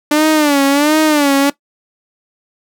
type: tone with vibrato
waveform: sawtooth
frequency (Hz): 293.7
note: D4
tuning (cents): 0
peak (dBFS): -5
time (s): 0.11-1.5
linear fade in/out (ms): 5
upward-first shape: sine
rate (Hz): 1.4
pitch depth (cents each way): 110
effects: noise-tail reverb RT60 0.1 s tail -18 dB re dry